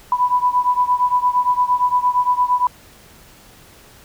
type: beating tone pair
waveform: sine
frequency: 987.8 / 996.5 Hz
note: B5 / B5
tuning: 0 / +15 cents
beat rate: 8.7 Hz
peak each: -16 / -18 dBFS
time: 0.12-2.67 s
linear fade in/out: 2 ms
effects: pink hiss -46 dBFS RMS until 4.04 s